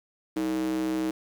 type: tone with high-pass filter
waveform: square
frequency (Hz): 63.6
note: C2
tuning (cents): -48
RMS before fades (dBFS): -28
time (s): 0.36-1.11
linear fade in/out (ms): 5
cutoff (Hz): 290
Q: 7.2
effects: 9-bit